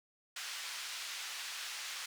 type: band-pass noise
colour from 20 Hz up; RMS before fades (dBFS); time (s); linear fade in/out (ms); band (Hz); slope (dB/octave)
white; -43; 0.36-2.06; 5; 1300 to 5200; 12
effects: none